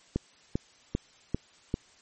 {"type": "click train", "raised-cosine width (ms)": 3, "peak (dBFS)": -14, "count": 5, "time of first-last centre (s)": [0.16, 1.741], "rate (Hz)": 2.53, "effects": ["white hiss -59 dBFS RMS until 2.01 s", "MP3 32 kbps"]}